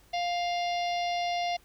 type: harmonic tone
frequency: 700 Hz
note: F5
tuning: 4 cents sharp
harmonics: 1 / 3 / 4 / 5 / 6 / 7 / 8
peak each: -28 / -38 / -40 / -42 / -44 / -45 / -46 dBFS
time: 0.13-1.57 s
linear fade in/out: 10 ms
effects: added 50 Hz sine -61 dBFS peak until 1.64 s + pink hiss -61 dBFS RMS until 1.64 s